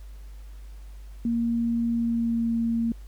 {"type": "tone with pitch glide", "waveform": "sine", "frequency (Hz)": [233.1, 230.3], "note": ["A#3", "A#3"], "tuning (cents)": [0, -21], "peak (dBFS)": -22, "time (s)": [1.25, 2.92], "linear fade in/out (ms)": 2, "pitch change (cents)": -21, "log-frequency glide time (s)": [1.95, 2.52], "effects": ["added 50 Hz sine -39 dBFS peak until 3.07 s", "pink hiss -59 dBFS RMS until 3.07 s"]}